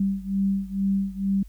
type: beating tone pair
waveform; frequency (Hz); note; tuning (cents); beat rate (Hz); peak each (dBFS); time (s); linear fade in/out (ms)
sine; 194.7 / 196.9; G3 / G3; -12 / +8; 2.2; -24 / -26; 0-1.43; 5
effects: added 50 Hz sine -41 dBFS peak until 1.48 s + white hiss -63 dBFS RMS until 1.48 s